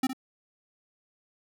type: tone with echo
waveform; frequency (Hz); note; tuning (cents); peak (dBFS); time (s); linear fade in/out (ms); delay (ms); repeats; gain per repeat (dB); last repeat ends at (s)
square; 261.6; C4; 0; -23; 0.03-0.07; 5; 62; 1; -10; 0.132
effects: none